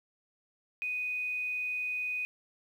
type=tone with quantisation; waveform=sine; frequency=2489 Hz; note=D#7; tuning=in tune; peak=-31 dBFS; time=0.82-2.25 s; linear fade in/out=0 ms; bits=10; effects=none